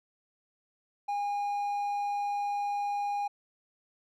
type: tone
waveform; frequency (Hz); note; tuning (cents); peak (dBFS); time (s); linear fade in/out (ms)
triangle; 815; G#5; -33; -27; 1.08-3.28; 10
effects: none